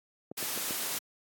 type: clicks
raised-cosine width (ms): 2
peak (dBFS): -25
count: 4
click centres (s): 0.315 / 0.427 / 0.576 / 0.708
type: noise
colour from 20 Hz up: white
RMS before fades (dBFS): -34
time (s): 0.37-0.99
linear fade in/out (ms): 10
effects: high-pass 200 Hz 12 dB/octave + AAC 64 kbps